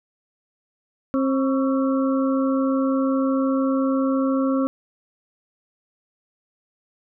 harmonic tone with a mistuned harmonic, 267.1 Hz, C4, 36 cents sharp, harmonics 1 / 2 / 4 / 5, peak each -19 / -25 / -31 / -33 dBFS, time 1.14-4.67 s, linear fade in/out 0 ms, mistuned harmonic 4, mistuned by +84 cents, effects none

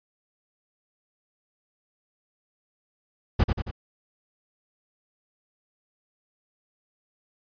brown noise with echo, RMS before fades -18 dBFS, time 3.39-3.44 s, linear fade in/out 10 ms, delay 91 ms, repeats 3, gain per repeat -5 dB, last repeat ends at 3.713 s, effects resampled to 11025 Hz

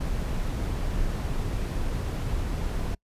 brown noise, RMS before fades -28 dBFS, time 0-2.95 s, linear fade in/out 10 ms, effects noise-tail reverb RT60 0.1 s tail -26 dB re dry + resampled to 32000 Hz

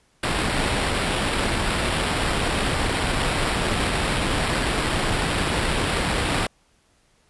pink noise with sample-and-hold, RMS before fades -23 dBFS, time 0.23-6.47 s, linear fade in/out 5 ms, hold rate 6300 Hz, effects pink hiss -62 dBFS RMS until 7.29 s + resampled to 24000 Hz

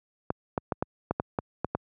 clicks, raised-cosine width 1 ms, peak -12 dBFS, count 9, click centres 0.304 / 0.578 / 0.722 / 0.825 / 1.11 / 1.199 / 1.388 / 1.646 / 1.75 s, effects high-pass 80 Hz 12 dB/octave

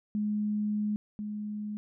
sine tone pair in turn, 209.9 / 209.9 Hz, G#3 / G#3, +19 / +19 cents, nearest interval unison, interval 0 cents, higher neither, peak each -27 / -33 dBFS, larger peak first, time 0.15-0.96 / 1.19-1.77 s, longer first, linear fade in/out 0 ms, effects none

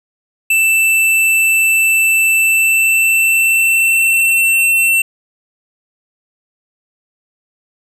square tone with pitch glide, 2657 to 2699 Hz, E7 to E7, +13 to +40 cents, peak -10 dBFS, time 0.5-5.02 s, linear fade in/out 5 ms, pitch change +27 cents, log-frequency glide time 2.34-4.46 s, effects none

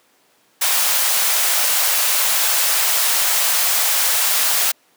white high-pass noise, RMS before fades -17 dBFS, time 0.61-4.72 s, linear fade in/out 10 ms, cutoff 560 Hz, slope 24 dB/octave, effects pink hiss -57 dBFS RMS until 4.96 s + high-pass 300 Hz 12 dB/octave

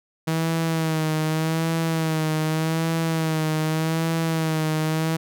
sawtooth tone with vibrato, 160 Hz, D#3, 49 cents sharp, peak -17 dBFS, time 0.27-5.17 s, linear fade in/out 10 ms, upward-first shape sine, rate 0.84 Hz, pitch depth 43 cents each way, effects none

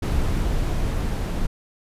brown noise with level ramp, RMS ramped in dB -21 to -24 dBFS, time 0.02-1.47 s, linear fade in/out 10 ms, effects resampled to 32000 Hz

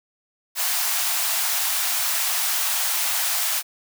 white high-pass noise, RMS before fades -23 dBFS, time 0.55-3.63 s, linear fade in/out 50 ms, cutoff 630 Hz, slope 96 dB/octave, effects none

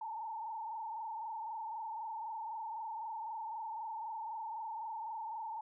sine tone with frequency modulation, 890 Hz, A5, 20 cents sharp, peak -39 dBFS, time 0.01-5.61 s, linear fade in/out 5 ms, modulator 23.9 Hz, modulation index 1.8, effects none

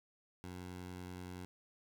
15% pulse tone, 90.5 Hz, F#2, 38 cents flat, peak -39 dBFS, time 0.44-1.45 s, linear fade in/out 0 ms, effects none

